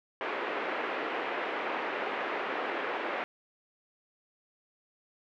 pink band-pass noise, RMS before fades -34 dBFS, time 0.21-3.24 s, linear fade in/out 0 ms, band 340 to 2500 Hz, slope 24 dB/octave, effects none

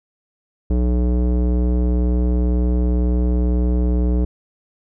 square tone with low-pass filter, 61 Hz, B1, 21 cents flat, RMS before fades -17 dBFS, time 0.7-4.25 s, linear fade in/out 5 ms, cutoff 410 Hz, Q 1.4, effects none

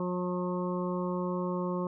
harmonic tone, 179.9 Hz, F#3, 48 cents flat, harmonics 1 / 2 / 3 / 5 / 6 / 7, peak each -32 / -35 / -37 / -42 / -39 / -51 dBFS, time 0-1.87 s, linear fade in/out 2 ms, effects none

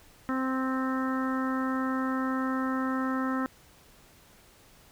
harmonic tone, 261.6 Hz, C4, in tune, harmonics 1 / 2 / 3 / 4 / 5 / 6 / 7, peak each -28 / -38 / -42 / -37 / -35 / -42 / -41 dBFS, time 0.29-3.46 s, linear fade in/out 0 ms, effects pink hiss -57 dBFS RMS until 4.91 s

